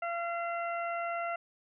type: harmonic tone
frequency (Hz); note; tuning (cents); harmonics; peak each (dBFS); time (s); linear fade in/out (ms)
684; F5; -36; 1 / 2 / 3 / 4; -34 / -37 / -42 / -46; 0.02-1.36; 5
effects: none